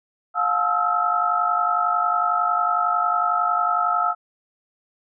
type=tone cluster; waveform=sine; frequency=711 / 866 / 1292 / 1343 Hz; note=F5 / A5 / E6 / E6; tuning=+31 / -28 / -35 / +32 cents; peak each=-24 / -29 / -21 / -24 dBFS; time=0.34-4.15 s; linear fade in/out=50 ms; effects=none